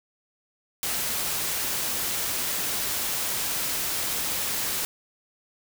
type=noise; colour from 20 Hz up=white; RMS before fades=-28 dBFS; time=0.83-4.85 s; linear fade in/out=0 ms; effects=none